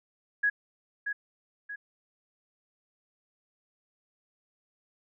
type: tone with echo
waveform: sine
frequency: 1667 Hz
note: G#6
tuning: 6 cents sharp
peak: -22 dBFS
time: 0.43-0.5 s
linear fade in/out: 10 ms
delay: 630 ms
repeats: 2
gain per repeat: -7 dB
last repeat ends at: 1.76 s
effects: none